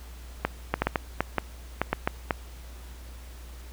clicks, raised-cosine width 0.5 ms, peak -8 dBFS, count 11, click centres 0.45 / 0.74 / 0.82 / 0.87 / 0.958 / 1.206 / 1.383 / 1.816 / 1.93 / 2.075 / 2.308 s, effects added 60 Hz sine -41 dBFS peak until 3.72 s + pink hiss -51 dBFS RMS until 3.72 s

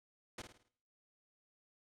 pink noise with echo, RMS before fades -45 dBFS, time 0.38-0.42 s, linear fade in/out 5 ms, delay 53 ms, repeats 5, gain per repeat -7 dB, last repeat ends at 0.685 s, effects noise-tail reverb RT60 0.7 s tail -23 dB re dry + low-pass 8000 Hz 12 dB/octave

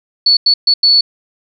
sine tone bursts at uneven times, 4435 Hz, C#8, in tune, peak -6 dBFS, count 4, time 0.26-0.37 / 0.46-0.54 / 0.67-0.74 / 0.83-1.01 s, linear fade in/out 5 ms, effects none

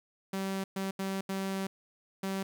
sawtooth tone bursts at uneven times, 193 Hz, G3, 27 cents flat, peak -28 dBFS, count 5, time 0.33-0.64 / 0.76-0.91 / 0.99-1.21 / 1.29-1.67 / 2.23-2.43 s, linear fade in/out 5 ms, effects 11-bit

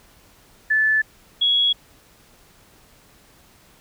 sine tone pair in turn, 1743 / 3339 Hz, A6 / G#7, -17 / +9 cents, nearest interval major seventh, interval 1126 cents, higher second, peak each -15 / -15 dBFS, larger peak neither, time 0.7-1.02 / 1.41-1.73 s, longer neither, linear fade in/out 10 ms, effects pink hiss -53 dBFS RMS until 3.8 s

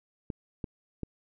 clicks, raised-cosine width 3 ms, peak -21 dBFS, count 3, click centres 0.302 / 0.642 / 1.033 s, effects none

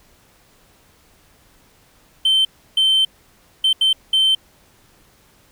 triangle tone bursts at uneven times, 3100 Hz, G7, 20 cents flat, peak -10 dBFS, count 5, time 2.25-2.45 / 2.77-3.05 / 3.64-3.73 / 3.81-3.93 / 4.13-4.35 s, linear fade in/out 5 ms, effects tanh soft clip ceiling -7 dBFS + pink hiss -54 dBFS RMS until 5.51 s

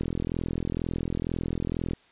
click train, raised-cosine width 3 ms, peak -16 dBFS, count 82, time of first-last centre 0.01-1.934 s, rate 42.1 Hz, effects white hiss -59 dBFS RMS until 2.11 s + resampled to 8000 Hz

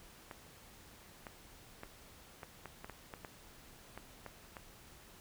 clicks, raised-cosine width 0.5 ms, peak -30 dBFS, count 12, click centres 0.312 / 1.268 / 1.834 / 2.432 / 2.657 / 2.845 / 2.897 / 3.138 / 3.248 / 3.976 / 4.263 / 4.568 s, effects pink hiss -58 dBFS RMS until 5.2 s

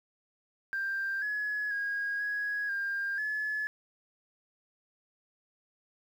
sine tone with pitch steps, 1584 / 1691 / 1639 / 1663 / 1601 / 1714 Hz, G6 / G#6 / G#6 / G#6 / G6 / A6, +18 / +31 / -23 / +2 / +36 / -46 cents, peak -29 dBFS, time 0.73-3.67 s, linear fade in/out 0 ms, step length 490 ms, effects tanh soft clip ceiling -26 dBFS + 10-bit

